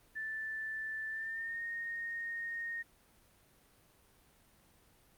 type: tone with pitch glide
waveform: sine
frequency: 1761 to 1852.8 Hz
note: A6 to A#6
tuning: +1 to -11 cents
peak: -37 dBFS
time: 0.15-2.83 s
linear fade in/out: 20 ms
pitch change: +88 cents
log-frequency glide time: 1.09-1.62 s
effects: pink hiss -66 dBFS RMS until 5.17 s + Opus 32 kbps